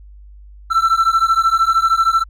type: beating tone pair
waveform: triangle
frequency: 1331 / 1344 Hz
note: E6 / E6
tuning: +16 / +33 cents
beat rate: 13 Hz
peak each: -13 dBFS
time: 0.7-2.24 s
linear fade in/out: 20 ms
effects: added 50 Hz sine -37 dBFS peak until 2.29 s